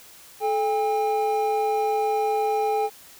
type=tone pair together; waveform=triangle; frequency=433 / 804.5 Hz; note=A4 / G5; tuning=-28 / +45 cents; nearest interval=major seventh; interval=1073 cents; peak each=-22 / -21 dBFS; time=0.4-2.9 s; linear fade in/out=50 ms; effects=white hiss -48 dBFS RMS until 3.19 s